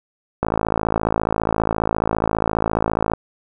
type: click train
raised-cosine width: 1 ms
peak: -4 dBFS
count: 149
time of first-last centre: 0.43-3.136 s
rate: 54.7 Hz
effects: none